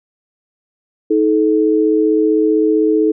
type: tone pair together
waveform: sine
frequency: 316.6 / 432.2 Hz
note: D#4 / A4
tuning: +30 / -31 cents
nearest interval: perfect fourth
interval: 539 cents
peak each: -13 dBFS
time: 1.1-3.12 s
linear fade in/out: 10 ms
effects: none